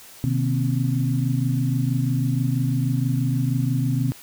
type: tone cluster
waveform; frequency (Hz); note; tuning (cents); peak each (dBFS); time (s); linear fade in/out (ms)
sine; 127.3 / 153.5 / 241.5 / 265.9; C3 / D#3 / B3 / C4; -47 / -23 / -39 / +28; -21 / -26 / -29 / -27; 0.24-4.12; 0
effects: white hiss -45 dBFS RMS until 4.22 s